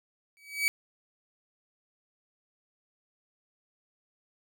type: tone with exponential growth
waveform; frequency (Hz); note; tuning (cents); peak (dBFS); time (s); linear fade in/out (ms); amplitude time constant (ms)
40% pulse; 2279; C#7; +47; -20; 0.37-0.68; 0; 66
effects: none